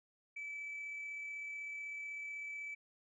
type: tone with amplitude modulation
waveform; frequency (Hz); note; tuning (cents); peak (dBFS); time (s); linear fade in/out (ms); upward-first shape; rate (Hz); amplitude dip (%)
sine; 2306; D7; -32; -39; 0.36-2.75; 10; sine; 36; 25
effects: tanh soft clip ceiling -39 dBFS